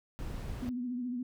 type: noise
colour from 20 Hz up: brown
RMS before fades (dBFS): -39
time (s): 0.19-0.69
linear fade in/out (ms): 0
type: tone with vibrato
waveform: sine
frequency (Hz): 246.9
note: B3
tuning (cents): 0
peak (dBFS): -33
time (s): 0.62-1.23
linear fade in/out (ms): 5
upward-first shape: triangle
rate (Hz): 14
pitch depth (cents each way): 66
effects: none